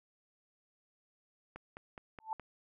click train, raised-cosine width 0.5 ms, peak -31 dBFS, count 5, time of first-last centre 1.56-2.397 s, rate 4.78 Hz
sine tone with exponential growth, 880 Hz, A5, in tune, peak -30 dBFS, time 2.2-2.33 s, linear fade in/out 1 ms, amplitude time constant 27 ms
effects none

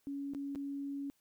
sine tone with dropouts, 280 Hz, C#4, 18 cents sharp, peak -37 dBFS, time 0.07-1.1 s, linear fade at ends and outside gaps 0 ms, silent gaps 0.336-0.348 / 0.55-0.557 s, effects white hiss -75 dBFS RMS until 1.2 s

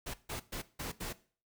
pink noise bursts at uneven times, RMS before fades -40 dBFS, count 5, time 0.06-0.14 / 0.29-0.4 / 0.52-0.62 / 0.79-0.92 / 1-1.13 s, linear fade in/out 10 ms, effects noise-tail reverb RT60 0.4 s tail -17 dB re dry

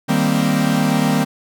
45% pulse chord, C minor seventh, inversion first, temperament equal, 155.56 / 196 / 233.1 / 261.6 Hz, Eb3 / G3 / Bb3 / C4, 0 / 0 / 0 / 0 cents, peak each -20 dBFS, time 0.08-1.25 s, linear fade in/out 20 ms, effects none

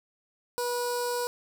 15% pulse tone with notch filter, 486.1 Hz, B4, 28 cents flat, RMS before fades -30 dBFS, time 0.58-1.27 s, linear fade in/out 0 ms, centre 2000 Hz, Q 0.65, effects none

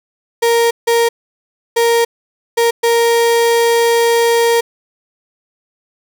35% pulse tone bursts at uneven times, 466.2 Hz, A#4, in tune, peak -8 dBFS, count 5, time 0.42-0.71 / 0.87-1.09 / 1.76-2.05 / 2.57-2.71 / 2.83-4.61 s, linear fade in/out 10 ms, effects none

